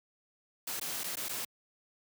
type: noise with dropouts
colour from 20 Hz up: white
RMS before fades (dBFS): -37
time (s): 0.67-1.45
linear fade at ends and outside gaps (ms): 5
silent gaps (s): 0.798-0.812 / 1.036-1.04 / 1.156-1.169 / 1.286-1.292
effects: high-pass 100 Hz 12 dB/octave